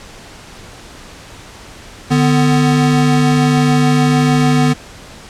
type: tone pair together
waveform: square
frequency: 148.77 / 250.2 Hz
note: D3 / B3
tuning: +23 / +23 cents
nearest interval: major sixth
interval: 900 cents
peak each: -13 dBFS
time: 2.1-4.74 s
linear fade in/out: 20 ms
effects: pink hiss -36 dBFS RMS until 5.29 s + low-pass 8000 Hz 12 dB/octave